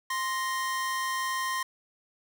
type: tone pair together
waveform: 45% pulse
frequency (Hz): 1046.5 / 1864.7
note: C6 / A#6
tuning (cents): 0 / 0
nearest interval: minor seventh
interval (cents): 1000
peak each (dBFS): -30 / -33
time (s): 0.1-1.63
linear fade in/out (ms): 5
effects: none